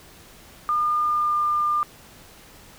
sine tone with pitch glide, 1210 to 1200.3 Hz, D#6 to D6, -49 to +37 cents, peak -19 dBFS, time 0.69-1.83 s, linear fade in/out 0 ms, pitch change -14 cents, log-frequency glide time 1-1.44 s, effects pink hiss -48 dBFS RMS until 2.78 s

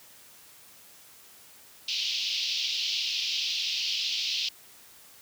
pink band-pass noise, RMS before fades -30 dBFS, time 1.88-4.49 s, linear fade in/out 5 ms, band 2700 to 5400 Hz, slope 48 dB/octave, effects white hiss -53 dBFS RMS until 5.21 s + high-pass 60 Hz 12 dB/octave

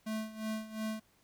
square tone with tremolo, 218.2 Hz, A3, 14 cents flat, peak -34 dBFS, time 0.06-1 s, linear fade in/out 10 ms, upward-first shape sine, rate 2.8 Hz, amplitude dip 80%, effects pink hiss -69 dBFS RMS until 1.23 s

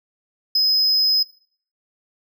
triangle tone, 5070 Hz, D#8, 32 cents sharp, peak -13 dBFS, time 0.55-1.23 s, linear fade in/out 5 ms, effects noise-tail reverb RT60 0.5 s tail -19 dB re dry

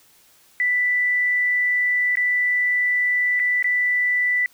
sine tone with dropouts, 1979 Hz, B6, 3 cents sharp, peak -17 dBFS, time 0.6-4.46 s, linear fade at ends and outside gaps 1 ms, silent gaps 2.155-2.171 / 3.394-3.398 / 3.626-3.643 s, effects white hiss -55 dBFS RMS until 4.53 s

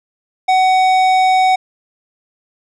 sine tone with tanh clipping, 750 Hz, F#5, 23 cents sharp, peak -11 dBFS, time 0.48-1.56 s, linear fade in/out 10 ms, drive 14 dB, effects none

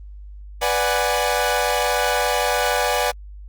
sawtooth chord, G# half-diminished seventh, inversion first, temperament equal, 493.9 / 587.3 / 740 / 830.6 Hz, B4 / D5 / F#5 / G#5, 0 / 0 / 0 / 0 cents, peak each -20 dBFS, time 0.61-3.12 s, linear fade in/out 20 ms, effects added 50 Hz sine -35 dBFS peak until 3.48 s + Opus 24 kbps

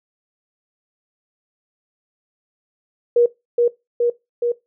sine tone with echo, 477.3 Hz, A#4, 41 cents sharp, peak -10 dBFS, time 3.16-3.26 s, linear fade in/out 5 ms, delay 420 ms, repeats 3, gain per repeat -2 dB, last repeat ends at 4.52 s, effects noise-tail reverb RT60 0.2 s tail -19 dB re dry

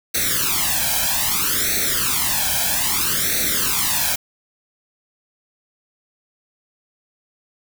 white noise with flanger, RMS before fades -20 dBFS, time 0.14-4.16 s, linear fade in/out 10 ms, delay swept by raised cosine 0.49 to 1.27 ms, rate 0.62 Hz, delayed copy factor +0.95, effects none

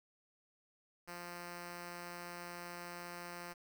5% pulse tone, 174.61 Hz, F3, in tune, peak -34 dBFS, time 1.07-3.54 s, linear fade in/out 20 ms, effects 10-bit

